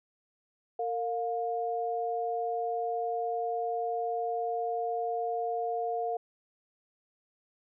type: tone pair together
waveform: sine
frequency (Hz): 458.2 / 707.9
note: A#4 / F5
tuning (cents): -30 / +23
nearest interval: minor sixth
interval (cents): 753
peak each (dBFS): -33 / -31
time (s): 0.79-6.17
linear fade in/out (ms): 5
effects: none